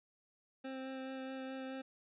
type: tone with vibrato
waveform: 25% pulse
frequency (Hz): 263.7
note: C4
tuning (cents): +14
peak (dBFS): -38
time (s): 0.64-1.82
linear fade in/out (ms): 10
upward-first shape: sine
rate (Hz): 4.7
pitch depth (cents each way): 11
effects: resampled to 8000 Hz